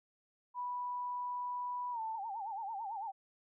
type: tone with pitch glide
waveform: sine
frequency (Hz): 984 to 886.8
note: B5 to A5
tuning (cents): -7 to +13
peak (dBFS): -36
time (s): 0.54-2.17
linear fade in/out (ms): 50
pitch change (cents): -180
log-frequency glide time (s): 1.92-2
type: tone with vibrato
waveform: sine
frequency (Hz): 845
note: G#5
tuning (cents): +30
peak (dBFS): -38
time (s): 2.13-3.12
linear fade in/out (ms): 20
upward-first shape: sine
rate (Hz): 9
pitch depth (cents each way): 160
effects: none